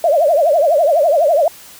sine tone with vibrato, 622.3 Hz, D#5, in tune, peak -9 dBFS, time 0.04-1.48 s, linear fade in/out 2 ms, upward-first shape triangle, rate 12 Hz, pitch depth 240 cents each way, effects white hiss -39 dBFS RMS until 1.79 s

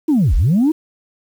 sine linear two-way sweep, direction down then up, 330 to 34.34 to 330 Hz, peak -9 dBFS, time 0.08-0.72 s, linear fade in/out 10 ms, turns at 0.35 s, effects tanh soft clip ceiling -8 dBFS + 7-bit

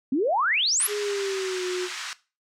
sine exponential sweep, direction up, 245.6 to 11840 Hz, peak -20 dBFS, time 0.12-0.87 s, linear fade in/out 5 ms
pink band-pass noise, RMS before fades -35 dBFS, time 0.8-2.13 s, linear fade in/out 0 ms, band 1200 to 7300 Hz, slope 24 dB/octave
sine tone with pitch glide, 415.1 to 363.5 Hz, G#4 to F#4, -1 to -31 cents, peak -26 dBFS, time 0.87-1.89 s, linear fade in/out 50 ms, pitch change -230 cents, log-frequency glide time 0.98-1.65 s
effects noise-tail reverb RT60 0.3 s tail -18 dB re dry

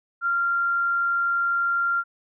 sine tone, 1386 Hz, F6, 14 cents flat, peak -20 dBFS, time 0.21-2.04 s, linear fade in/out 50 ms, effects none

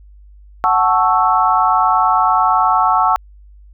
sine chord, F# minor seventh, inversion none, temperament equal, 740 / 880 / 1108.7 / 1318.5 Hz, F#5 / A5 / C#6 / E6, 0 / 0 / 0 / 0 cents, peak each -16 dBFS, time 0.64-3.16 s, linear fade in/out 0 ms, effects added 50 Hz sine -39 dBFS peak until 3.73 s

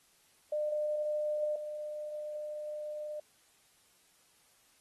sine tone pair in turn, 602 / 602 Hz, D5 / D5, +43 / +43 cents, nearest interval unison, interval 0 cents, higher neither, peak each -30 / -37 dBFS, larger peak first, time 0.52-1.56 / 1.56-3.2 s, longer second, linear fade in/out 5 ms, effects white hiss -67 dBFS RMS until 4.8 s + AAC 32 kbps

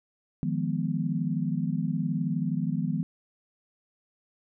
sine chord, F half-diminished seventh, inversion third, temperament equal, 155.56 / 174.61 / 207.7 / 246.9 Hz, Eb3 / F3 / Ab3 / Cb4, 0 / 0 / 0 / 0 cents, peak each -30 / -30 / -33 / -32 dBFS, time 0.43-3.03 s, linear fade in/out 0 ms, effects none

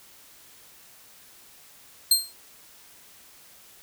20% pulse tone with exponential decay, 4186 Hz, C8, in tune, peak -7 dBFS, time 2.11-2.33 s, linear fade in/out 5 ms, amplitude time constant 46 ms, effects white hiss -52 dBFS RMS until 3.82 s

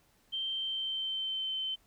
sine tone with pitch glide, 3136 to 3080 Hz, G7 to G7, 0 to -31 cents, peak -32 dBFS, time 0.32-1.76 s, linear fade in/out 20 ms, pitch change -31 cents, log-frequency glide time 0.48-1.55 s, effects pink hiss -68 dBFS RMS until 1.86 s

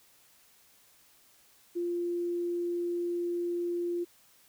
sine tone, 347.6 Hz, F4, 8 cents flat, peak -29 dBFS, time 1.75-4.05 s, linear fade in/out 20 ms, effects white hiss -62 dBFS RMS until 4.48 s

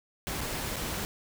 pink noise with dropouts, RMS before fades -34 dBFS, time 0.27-1.05 s, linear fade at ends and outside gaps 0 ms, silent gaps 0.407-0.412 / 0.76-0.765 s, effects none

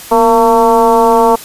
sine tone with frequency modulation, 684 Hz, F5, 36 cents flat, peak -5 dBFS, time 0.11-1.36 s, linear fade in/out 10 ms, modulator 222 Hz, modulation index 1.7, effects white hiss -30 dBFS RMS until 1.44 s + resampled to 32000 Hz

